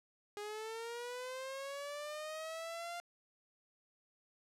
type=linear sweep; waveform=sawtooth; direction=up; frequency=410 to 698.5 Hz; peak=-38 dBFS; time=0.37-3 s; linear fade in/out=0 ms; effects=low-pass 11000 Hz 12 dB/octave